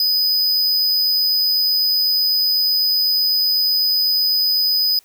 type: tone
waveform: square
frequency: 4994 Hz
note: D#8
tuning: 6 cents sharp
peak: -15 dBFS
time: 0-4.99 s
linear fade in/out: 2 ms
effects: white hiss -54 dBFS RMS until 5.04 s